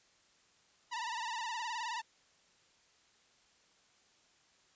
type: tone with vibrato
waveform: sawtooth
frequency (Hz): 932.3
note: A#5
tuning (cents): 0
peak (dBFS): -33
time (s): 0.91-2.02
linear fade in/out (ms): 20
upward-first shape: sine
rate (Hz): 19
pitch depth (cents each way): 100
effects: white hiss -68 dBFS RMS until 4.75 s + resampled to 16000 Hz